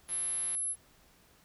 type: tone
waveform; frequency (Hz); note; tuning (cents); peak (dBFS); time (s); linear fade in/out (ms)
sine; 11000; F9; -27; -31; 0.08-0.76; 50
type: click train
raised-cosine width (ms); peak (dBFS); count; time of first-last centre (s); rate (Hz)
0.2; -33; 81; 0.09-0.55; 174
effects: pink hiss -63 dBFS RMS until 1.44 s